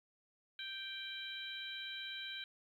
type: harmonic tone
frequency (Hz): 784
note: G5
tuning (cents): 0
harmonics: 2 / 3 / 4 / 5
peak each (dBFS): -48 / -50 / -47 / -47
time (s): 0.59-2.44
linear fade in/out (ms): 2
effects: 12-bit